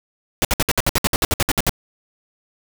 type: noise bursts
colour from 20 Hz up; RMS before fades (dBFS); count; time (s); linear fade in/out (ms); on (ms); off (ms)
pink; -17; 15; 0.42-1.694; 0; 28; 61
effects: none